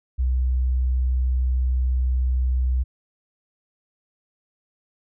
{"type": "tone", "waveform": "sine", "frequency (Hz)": 63.3, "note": "B1", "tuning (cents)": 43, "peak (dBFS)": -18, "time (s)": [0.18, 2.84], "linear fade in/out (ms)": 20, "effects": []}